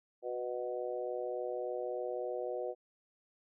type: harmonic tone with a mistuned harmonic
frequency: 123.47 Hz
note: B2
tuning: in tune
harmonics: 3 / 4 / 5 / 6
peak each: -41 / -38 / -41 / -45 dBFS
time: 0.22-2.75 s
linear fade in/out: 50 ms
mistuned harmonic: 3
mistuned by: -15 cents
effects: none